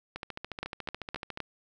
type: two click trains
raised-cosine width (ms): 0.3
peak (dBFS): -21 / -17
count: 18 / 4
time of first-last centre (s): 0.16-1.374 / 0.63-1.403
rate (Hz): 14 / 3.88
effects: none